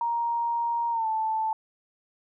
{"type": "tone with pitch glide", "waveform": "sine", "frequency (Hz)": [937, 879.3], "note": ["A#5", "A5"], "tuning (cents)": [9, -1], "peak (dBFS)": -24, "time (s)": [0.01, 1.53], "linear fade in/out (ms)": 2, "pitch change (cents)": -110, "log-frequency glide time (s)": [0.91, 1.07], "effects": []}